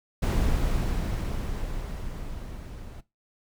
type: noise with level ramp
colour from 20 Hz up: brown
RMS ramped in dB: -22 to -41 dBFS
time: 0.22-3.01 s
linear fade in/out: 10 ms
effects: noise-tail reverb RT60 0.2 s tail -17 dB re dry